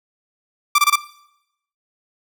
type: tone bursts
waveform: sawtooth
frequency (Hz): 1174.7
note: D6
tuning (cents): 0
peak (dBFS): -7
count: 4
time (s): 0.75-0.958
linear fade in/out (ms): 5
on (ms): 34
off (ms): 24
effects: noise-tail reverb RT60 0.8 s tail -19 dB re dry